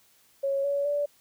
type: tone with pitch steps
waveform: sine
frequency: 551 / 565.2 / 579.7 Hz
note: C#5 / C#5 / D5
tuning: -11 / +34 / -23 cents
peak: -24 dBFS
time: 0.43-1.06 s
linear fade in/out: 10 ms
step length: 210 ms
effects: white hiss -62 dBFS RMS until 1.2 s